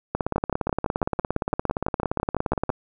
two click trains, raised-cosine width 1 ms, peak -9 / -9 dBFS, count 45 / 15, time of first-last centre 0.15-2.693 / 0.36-2.701 s, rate 17.3 / 5.98 Hz, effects none

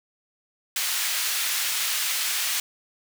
pink high-pass noise, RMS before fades -26 dBFS, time 0.76-2.6 s, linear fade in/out 2 ms, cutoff 2100 Hz, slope 12 dB/octave, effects none

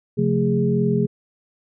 sine tone cluster, 135.6 / 177.6 / 220.7 / 412 Hz, C#3 / F3 / A3 / G#4, -38 / +29 / +5 / -14 cents, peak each -22 dBFS, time 0.17-1.07 s, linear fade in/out 20 ms, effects none

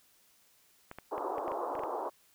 clicks, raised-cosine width 0.5 ms, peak -28 dBFS, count 9, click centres 0.914 / 0.986 / 1.18 / 1.382 / 1.48 / 1.518 / 1.753 / 1.793 / 1.836 s
white band-pass noise, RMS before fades -36 dBFS, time 1.11-2.1 s, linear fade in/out 20 ms, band 320 to 1100 Hz, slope 48 dB/octave
effects white hiss -66 dBFS RMS until 2.34 s

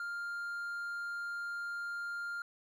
triangle tone, 1400 Hz, F6, 4 cents sharp, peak -35 dBFS, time 0-2.42 s, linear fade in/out 2 ms, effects none

